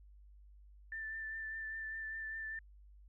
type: tone with vibrato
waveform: sine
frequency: 1773 Hz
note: A6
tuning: 13 cents sharp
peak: -40 dBFS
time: 0.92-2.59 s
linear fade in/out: 2 ms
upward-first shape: triangle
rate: 5 Hz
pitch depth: 21 cents each way
effects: added 50 Hz sine -56 dBFS peak until 3.08 s